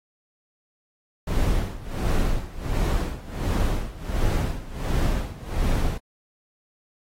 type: noise with tremolo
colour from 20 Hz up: brown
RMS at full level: -21 dBFS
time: 1.27-5.98 s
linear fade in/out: 5 ms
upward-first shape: sine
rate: 1.4 Hz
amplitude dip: 85%
effects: AAC 48 kbps